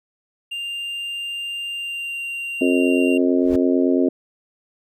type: tone with pitch glide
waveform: triangle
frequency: 2794 to 2770 Hz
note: F7 to F7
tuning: 0 to -15 cents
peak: -24 dBFS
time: 0.51-3.18 s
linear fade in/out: 10 ms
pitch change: -15 cents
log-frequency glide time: 1.71-2.23 s
type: harmonic tone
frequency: 89 Hz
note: F2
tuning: 33 cents sharp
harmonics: 3 / 4 / 5 / 6 / 7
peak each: -17 / -20 / -24 / -29 / -26 dBFS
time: 2.61-4.09 s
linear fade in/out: 5 ms
type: noise with exponential growth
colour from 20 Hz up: brown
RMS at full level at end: -25 dBFS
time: 3.36-3.56 s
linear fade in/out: 5 ms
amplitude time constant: 43 ms
effects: none

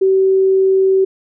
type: tone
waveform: sine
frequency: 382.6 Hz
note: G4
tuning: 42 cents flat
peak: -9 dBFS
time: 0.01-1.05 s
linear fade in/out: 10 ms
effects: none

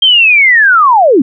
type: linear sweep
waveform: sine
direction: down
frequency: 3196 to 231.2 Hz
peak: -3 dBFS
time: 0.02-1.22 s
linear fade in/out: 5 ms
effects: none

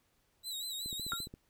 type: tone with vibrato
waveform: sawtooth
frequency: 3900 Hz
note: B7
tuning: 23 cents flat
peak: -35 dBFS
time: 0.43-1.28 s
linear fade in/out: 50 ms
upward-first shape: sine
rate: 5.3 Hz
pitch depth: 75 cents each way
type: click train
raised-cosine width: 3 ms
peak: -34 dBFS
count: 8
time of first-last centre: 0.86-1.339 s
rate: 14.6 Hz
type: tone with exponential decay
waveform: sine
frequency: 1380 Hz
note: F6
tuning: 21 cents flat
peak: -29 dBFS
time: 1.12-1.23 s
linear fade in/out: 0 ms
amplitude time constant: 22 ms
effects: pink hiss -74 dBFS RMS until 1.49 s

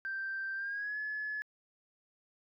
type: tone with pitch glide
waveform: sine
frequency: 1568 to 1709.9 Hz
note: G6 to A6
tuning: 0 to -50 cents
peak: -34 dBFS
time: 0.05-1.42 s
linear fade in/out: 0 ms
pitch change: +150 cents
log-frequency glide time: 0.55-0.98 s
effects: tanh soft clip ceiling -30 dBFS

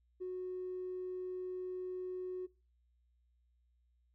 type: tone with tanh clipping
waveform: triangle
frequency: 367.2 Hz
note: F#4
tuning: 13 cents flat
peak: -38 dBFS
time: 0.2-2.47 s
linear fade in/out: 20 ms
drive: 4 dB
effects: noise-tail reverb RT60 0.3 s tail -21 dB re dry + added 60 Hz sine -70 dBFS peak until 4.14 s

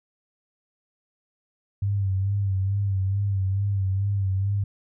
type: tone with vibrato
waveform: sine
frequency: 98 Hz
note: G2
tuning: in tune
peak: -21 dBFS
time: 1.82-4.64 s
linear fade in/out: 5 ms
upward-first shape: sine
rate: 2.3 Hz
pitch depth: 54 cents each way
effects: none

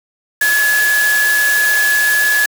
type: tone in noise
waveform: sine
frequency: 1700 Hz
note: G#6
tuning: 40 cents sharp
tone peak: -11 dBFS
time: 0.41-2.46 s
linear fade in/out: 5 ms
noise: white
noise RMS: -20 dBFS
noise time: 0.41-2.46 s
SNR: +6 dB
effects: high-pass 400 Hz 12 dB/octave

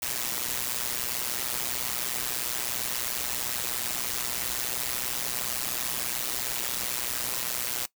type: noise with amplitude modulation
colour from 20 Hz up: white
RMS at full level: -27 dBFS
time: 0.02-7.86 s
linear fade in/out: 5 ms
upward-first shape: sine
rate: 123 Hz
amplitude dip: 85%
effects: noise-tail reverb RT60 0.1 s tail -19 dB re dry

